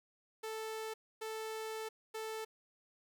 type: tone bursts at uneven times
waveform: sawtooth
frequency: 440 Hz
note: A4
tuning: in tune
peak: -36 dBFS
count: 3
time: 0.43-0.94 / 1.21-1.89 / 2.14-2.45 s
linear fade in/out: 10 ms
effects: 12-bit